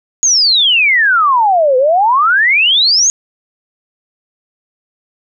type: exponential two-way sweep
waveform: sine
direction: down then up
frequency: 6750 to 497.3 to 6750 Hz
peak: -7 dBFS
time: 0.23-3.1 s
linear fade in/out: 0 ms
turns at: 1.77 s
effects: none